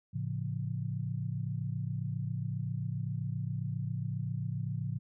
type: chord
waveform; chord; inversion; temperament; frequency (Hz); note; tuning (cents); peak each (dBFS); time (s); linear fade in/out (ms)
sine; A augmented; none; just; 110 / 137.5 / 171.88; A2 / C#3 / E#3; 0 / -14 / -27; -36 / -36 / -39; 0.13-4.99; 20
effects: none